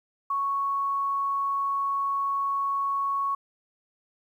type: tone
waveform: sine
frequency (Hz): 1108.7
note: C#6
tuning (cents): 0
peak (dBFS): -24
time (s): 0.3-3.35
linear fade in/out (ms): 5
effects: 10-bit

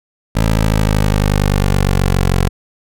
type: exponential sweep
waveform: 15% pulse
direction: down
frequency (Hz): 55.2 to 45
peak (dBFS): -5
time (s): 0.35-2.49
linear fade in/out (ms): 10
effects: none

